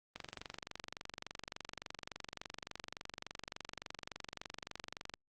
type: click train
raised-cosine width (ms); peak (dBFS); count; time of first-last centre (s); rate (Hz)
0.2; -25; 118; 0.16-5.139; 23.5
effects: Opus 24 kbps